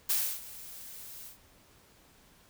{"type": "noise with ADSR envelope", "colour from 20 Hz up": "blue", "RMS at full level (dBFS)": -27, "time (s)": [0.09, 1.38], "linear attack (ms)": 9, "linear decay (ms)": 300, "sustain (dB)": -19, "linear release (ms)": 120, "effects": ["pink hiss -61 dBFS RMS until 2.49 s"]}